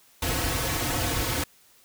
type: noise with comb filter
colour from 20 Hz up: pink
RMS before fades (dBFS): -27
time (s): 0.22-1.44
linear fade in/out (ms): 5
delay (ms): 5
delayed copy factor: -0.95
effects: white hiss -58 dBFS RMS until 1.84 s